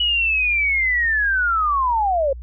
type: linear sweep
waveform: sine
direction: down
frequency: 2944 to 523.3 Hz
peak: -16 dBFS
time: 0-2.33 s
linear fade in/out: 5 ms
effects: added 60 Hz sine -31 dBFS peak until 2.42 s